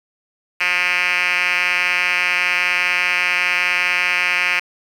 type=tone with band-pass filter; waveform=5% pulse; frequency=179 Hz; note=F3; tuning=43 cents sharp; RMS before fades=-18 dBFS; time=0.6-4.6 s; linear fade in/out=10 ms; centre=2500 Hz; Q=4; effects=7-bit